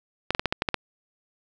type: clicks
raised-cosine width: 0.3 ms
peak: -7 dBFS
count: 8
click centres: 0.306 / 0.349 / 0.395 / 0.457 / 0.525 / 0.621 / 0.688 / 0.743 s
effects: none